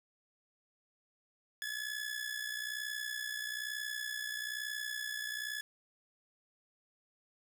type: tone with amplitude modulation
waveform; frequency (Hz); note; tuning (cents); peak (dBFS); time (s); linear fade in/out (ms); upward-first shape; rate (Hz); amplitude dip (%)
sawtooth; 1709; G#6; +49; -31; 1.62-5.61; 0; sine; 61.1; 65
effects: none